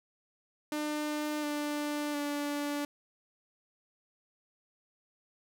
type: tone with pitch steps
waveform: sawtooth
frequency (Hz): 300.3 / 295.1 / 290.1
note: D4 / D4 / D4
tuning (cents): +39 / +8 / -21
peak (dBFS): -28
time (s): 0.72-2.85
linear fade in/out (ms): 2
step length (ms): 710
effects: none